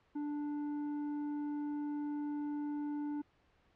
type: tone with tanh clipping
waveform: sine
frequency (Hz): 293.7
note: D4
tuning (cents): 0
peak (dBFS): -37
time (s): 0.15-3.22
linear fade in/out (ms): 10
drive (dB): 7
effects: pink hiss -71 dBFS RMS until 3.75 s + low-pass 3000 Hz 12 dB/octave